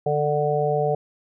harmonic tone, 148.1 Hz, D3, 15 cents sharp, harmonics 1 / 3 / 4 / 5, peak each -26 / -23 / -25 / -25 dBFS, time 0.06-0.95 s, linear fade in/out 5 ms, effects none

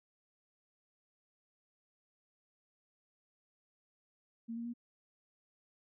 sine tone with pitch steps, 229.5 / 233.6 / 237.9 Hz, A#3 / A#3 / A#3, -27 / +4 / +35 cents, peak -38 dBFS, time 4.48-4.738 s, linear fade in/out 20 ms, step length 86 ms, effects none

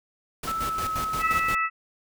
pink noise with tremolo, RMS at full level -33 dBFS, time 0.43-1.55 s, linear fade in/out 5 ms, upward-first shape square, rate 5.7 Hz, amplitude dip 65%
sine tone with pitch glide, 1318.5 to 1289.9 Hz, E6 to E6, 0 to -38 cents, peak -26 dBFS, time 0.47-1.4 s, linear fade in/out 10 ms, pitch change -38 cents, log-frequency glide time 0.63-0.9 s
harmonic tone, 654 Hz, E5, 14 cents flat, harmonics 2 / 3 / 4, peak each -24 / -28 / -30 dBFS, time 1.19-1.7 s, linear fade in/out 50 ms
effects none

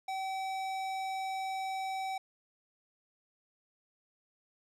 sine tone with tanh clipping, 766 Hz, G5, 40 cents flat, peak -36 dBFS, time 0.08-2.18 s, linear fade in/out 5 ms, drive 18 dB, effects none

